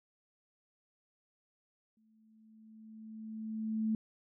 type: tone with exponential growth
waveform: sine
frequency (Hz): 219.3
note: A3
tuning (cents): -6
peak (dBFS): -28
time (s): 1.97-3.95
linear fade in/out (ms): 2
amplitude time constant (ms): 430
effects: none